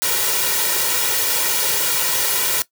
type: noise with comb filter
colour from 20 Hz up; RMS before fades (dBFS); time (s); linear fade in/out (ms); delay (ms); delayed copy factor
white; -19; 0.02-2.62; 0; 2.1; +0.75
effects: noise-tail reverb RT60 0.1 s tail -18 dB re dry + high-pass 150 Hz 12 dB/octave